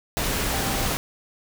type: tone in noise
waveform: sine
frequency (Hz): 784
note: G5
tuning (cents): 0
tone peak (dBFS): -34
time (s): 0.52-0.86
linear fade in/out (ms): 0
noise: pink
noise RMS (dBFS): -25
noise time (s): 0.17-0.97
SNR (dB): -12
effects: none